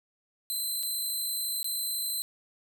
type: tone with dropouts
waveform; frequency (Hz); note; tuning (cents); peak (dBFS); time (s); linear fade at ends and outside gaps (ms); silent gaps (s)
10% pulse; 4063; B7; +48; -23; 0.5-2.22; 0; 0.828-0.832 / 1.63-1.644
effects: none